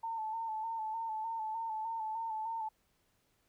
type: tone with vibrato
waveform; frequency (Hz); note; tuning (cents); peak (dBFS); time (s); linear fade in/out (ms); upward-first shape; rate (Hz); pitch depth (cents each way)
sine; 890; A5; +20; -35; 0.03-2.69; 10; square; 3.3; 37
effects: pink hiss -75 dBFS RMS until 3.48 s